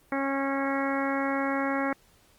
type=harmonic tone; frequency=274 Hz; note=C#4; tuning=20 cents flat; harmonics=1 / 2 / 3 / 4 / 5 / 6 / 7 / 8; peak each=-29 / -32 / -34 / -35 / -36 / -37 / -37 / -38 dBFS; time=0.12-1.93 s; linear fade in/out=2 ms; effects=pink hiss -61 dBFS RMS until 2.38 s + Opus 32 kbps